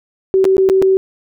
sine tone with dropouts, 381.8 Hz, G4, 46 cents flat, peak -8 dBFS, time 0.34-0.97 s, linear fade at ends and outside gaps 0 ms, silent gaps 0.443-0.452 / 0.568-0.581 / 0.69-0.698 / 0.818-0.824 s, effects none

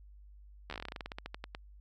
slowing click train, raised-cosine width 0.3 ms, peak -24 dBFS, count 20, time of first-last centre 0.7-1.549 s, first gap 12 ms, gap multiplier 1.13, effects added 50 Hz sine -52 dBFS peak until 1.8 s

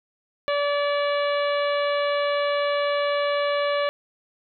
harmonic tone, 576 Hz, D5, 34 cents flat, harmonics 1 / 2 / 3 / 4 / 5 / 6 / 7, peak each -22 / -28 / -32 / -34 / -36 / -38 / -39 dBFS, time 0.48-3.89 s, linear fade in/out 0 ms, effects none

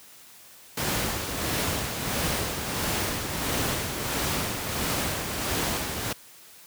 pink noise with tremolo, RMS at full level -26 dBFS, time 0.77-6.13 s, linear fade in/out 5 ms, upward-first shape sine, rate 1.5 Hz, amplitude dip 45%, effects white hiss -50 dBFS RMS until 6.66 s + high-pass 60 Hz 12 dB/octave

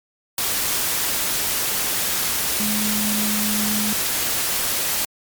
sine tone in noise, 211.3 Hz, G#3, 30 cents sharp, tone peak -23 dBFS, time 2.6-3.93 s, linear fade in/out 2 ms, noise white, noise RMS -22 dBFS, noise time 0.38-5.05 s, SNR -4 dB, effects MP3 96 kbps

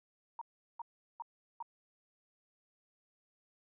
sine tone bursts, 934 Hz, A#5, 3 cents sharp, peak -39 dBFS, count 4, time 0.39-1.626 s, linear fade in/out 2 ms, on 24 ms, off 380 ms, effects none

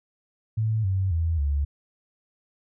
sine tone with pitch steps, 110 / 95.21 / 82.41 / 71.33 Hz, A2 / G2 / E2 / D2, 0 / -50 / 0 / -50 cents, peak -21 dBFS, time 0.57-1.65 s, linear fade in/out 10 ms, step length 270 ms, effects none

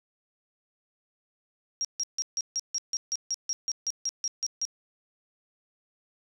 sine tone bursts, 5620 Hz, F8, 10 cents sharp, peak -26 dBFS, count 16, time 1.81-4.652 s, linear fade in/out 0 ms, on 37 ms, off 150 ms, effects none

